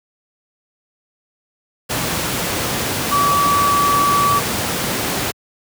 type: tone in noise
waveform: sine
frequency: 1147 Hz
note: D6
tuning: 41 cents flat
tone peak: -13 dBFS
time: 3.11-4.4 s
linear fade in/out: 20 ms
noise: pink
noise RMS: -20 dBFS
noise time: 1.89-5.32 s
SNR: +4 dB
effects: high-pass 100 Hz 12 dB/octave